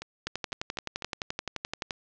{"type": "two click trains", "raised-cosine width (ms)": 0.2, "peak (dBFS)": [-14, -20], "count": [20, 5], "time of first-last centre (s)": [[0.27, 1.908], [0.02, 1.023]], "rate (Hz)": [11.6, 3.99], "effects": ["resampled to 16000 Hz", "7-bit"]}